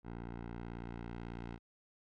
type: tone with low-pass filter sweep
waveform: 10% pulse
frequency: 58.2 Hz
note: A#1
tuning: 2 cents flat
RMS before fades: -45 dBFS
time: 0.03-1.59 s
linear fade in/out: 50 ms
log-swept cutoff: 1600 to 3000 Hz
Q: 0.73
effects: none